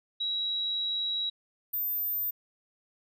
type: tone pair in turn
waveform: sine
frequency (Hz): 3872 / 13798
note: B7 / A9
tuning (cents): -35 / -35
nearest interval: octave + minor seventh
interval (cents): 2200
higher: second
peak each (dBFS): -28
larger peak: neither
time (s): 0.2-1.3 / 1.73-2.31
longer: first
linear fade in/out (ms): 10
effects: none